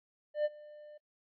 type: tone with ADSR envelope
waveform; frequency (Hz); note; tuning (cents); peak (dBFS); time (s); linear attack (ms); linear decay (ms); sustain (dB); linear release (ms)
triangle; 598; D5; +31; -24; 0.34-0.98; 110; 34; -23; 11
effects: noise-tail reverb RT60 0.1 s tail -22 dB re dry + resampled to 11025 Hz